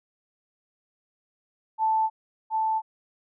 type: tone with echo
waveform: sine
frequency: 880 Hz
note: A5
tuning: in tune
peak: -20 dBFS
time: 1.78-2.1 s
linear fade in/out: 50 ms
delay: 720 ms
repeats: 1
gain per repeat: -2 dB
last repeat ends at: 2.82 s
effects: none